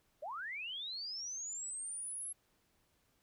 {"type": "linear sweep", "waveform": "sine", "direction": "up", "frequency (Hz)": [536, 11175], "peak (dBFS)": -40, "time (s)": [0.22, 2.33], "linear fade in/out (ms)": 10, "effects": ["pink hiss -75 dBFS RMS until 3.22 s"]}